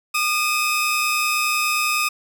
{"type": "tone pair together", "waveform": "sawtooth", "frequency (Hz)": [1215.6, 2561], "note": ["D#6", "D#7"], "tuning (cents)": [-41, 49], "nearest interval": "octave + minor second", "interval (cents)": 1290, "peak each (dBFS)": -18, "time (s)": [0.14, 2.09], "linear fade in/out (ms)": 10, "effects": []}